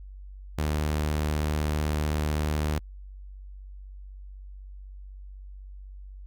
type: tone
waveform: sawtooth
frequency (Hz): 75.8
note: D#2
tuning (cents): -45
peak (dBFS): -21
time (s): 0.58-2.79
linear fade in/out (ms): 5
effects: added 48 Hz sine -40 dBFS peak until 6.26 s